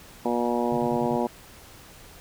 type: harmonic tone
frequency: 119.9 Hz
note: A#2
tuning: 49 cents sharp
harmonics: 2 / 3 / 4 / 5 / 6 / 7 / 8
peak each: -27 / -29 / -30 / -31 / -32 / -32 / -33 dBFS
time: 0.25-1.27 s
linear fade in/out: 5 ms
type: tone bursts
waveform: sine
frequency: 143.1 Hz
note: D3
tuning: 45 cents flat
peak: -31 dBFS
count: 5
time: 0.72-1.16 s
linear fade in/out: 0 ms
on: 52 ms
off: 45 ms
effects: pink hiss -48 dBFS RMS until 2.2 s